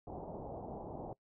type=low-pass noise; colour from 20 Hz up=white; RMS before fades=-45 dBFS; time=0.07-1.13 s; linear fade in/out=2 ms; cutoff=850 Hz; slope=48 dB/octave; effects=noise-tail reverb RT60 0.1 s tail -22 dB re dry